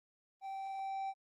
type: tone with level ramp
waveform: triangle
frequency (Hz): 777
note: G5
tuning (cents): -16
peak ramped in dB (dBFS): -38 to -34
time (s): 0.41-1.14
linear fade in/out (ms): 50
effects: Opus 24 kbps